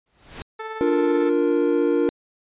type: noise with exponential growth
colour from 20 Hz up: pink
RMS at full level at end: -32 dBFS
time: 0.06-0.42 s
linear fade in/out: 1 ms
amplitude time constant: 77 ms
type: tone with tremolo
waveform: 15% pulse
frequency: 440 Hz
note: A4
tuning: in tune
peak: -22 dBFS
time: 0.59-1.3 s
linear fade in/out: 10 ms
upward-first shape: sine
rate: 18 Hz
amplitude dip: 35%
type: chord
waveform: triangle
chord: Bb major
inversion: first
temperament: equal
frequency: 293.7 / 349.2 / 466.2 Hz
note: D4 / F4 / Bb4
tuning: 0 / 0 / 0 cents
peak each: -20 / -20 / -19 dBFS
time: 0.81-2.09 s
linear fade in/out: 0 ms
effects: resampled to 8000 Hz